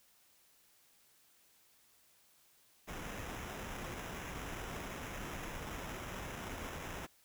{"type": "noise with sample-and-hold", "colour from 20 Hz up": "pink", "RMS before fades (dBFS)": -44, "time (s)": [2.87, 7.07], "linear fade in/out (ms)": 20, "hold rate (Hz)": 4410, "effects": ["white hiss -68 dBFS RMS until 7.24 s"]}